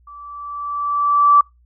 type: tone with level ramp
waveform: sine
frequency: 1160 Hz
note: D6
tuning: 22 cents flat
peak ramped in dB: -36 to -6 dBFS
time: 0.07-1.41 s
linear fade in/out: 5 ms
effects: noise-tail reverb RT60 0.2 s tail -26 dB re dry + added 60 Hz sine -51 dBFS peak until 1.65 s